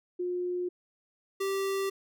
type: tone pair in turn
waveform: sine / square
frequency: 357.6 / 390.1 Hz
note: F4 / G4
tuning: +41 / -8 cents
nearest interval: major second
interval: 151 cents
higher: second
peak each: -29 / -29 dBFS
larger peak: neither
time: 0.19-0.69 / 1.4-1.9 s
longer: neither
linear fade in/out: 10 ms
effects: none